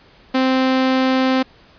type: tone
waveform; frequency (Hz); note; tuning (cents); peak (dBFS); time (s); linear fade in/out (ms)
sawtooth; 260.9; C4; -5; -10; 0.34-1.43; 10
effects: pink hiss -49 dBFS RMS until 1.78 s + resampled to 11025 Hz